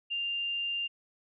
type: tone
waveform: sine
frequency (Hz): 2794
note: F7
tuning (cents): 0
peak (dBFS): -30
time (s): 0.1-0.88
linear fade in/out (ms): 20
effects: none